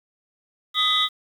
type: tone cluster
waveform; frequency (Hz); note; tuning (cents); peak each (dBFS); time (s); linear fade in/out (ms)
sine; 1250 / 2008 / 3168 / 3461 / 3790; D#6 / B6 / G7 / A7 / A#7; +8 / +28 / +18 / -29 / +28; -24 / -28 / -28 / -22 / -21; 0.74-1.09; 50
effects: tanh soft clip ceiling -10 dBFS + 8-bit